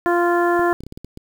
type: harmonic tone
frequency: 347.5 Hz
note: F4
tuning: 9 cents flat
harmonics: 1 / 2 / 3 / 4 / 5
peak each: -17 / -21 / -23 / -26 / -26 dBFS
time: 0.06-0.73 s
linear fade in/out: 0 ms
type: clicks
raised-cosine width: 3 ms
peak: -22 dBFS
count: 9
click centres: 0.594 / 0.727 / 0.806 / 0.836 / 0.866 / 0.924 / 0.975 / 1.046 / 1.174 s
effects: 7-bit